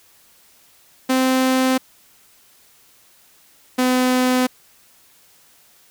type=tone pair in turn; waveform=sawtooth; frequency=259.6 / 253.5 Hz; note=C4 / B3; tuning=-13 / +45 cents; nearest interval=unison; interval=42 cents; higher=first; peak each=-11 dBFS; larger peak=neither; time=1.09-1.78 / 3.78-4.47 s; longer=neither; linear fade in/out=10 ms; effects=white hiss -53 dBFS RMS until 5.9 s